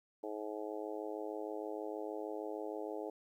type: harmonic tone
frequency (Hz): 106.4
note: G#2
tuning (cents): +42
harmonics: 3 / 4 / 5 / 6 / 7 / 8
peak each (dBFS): -45 / -43 / -46 / -48 / -51 / -51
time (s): 0.23-3.1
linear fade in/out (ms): 5
effects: 12-bit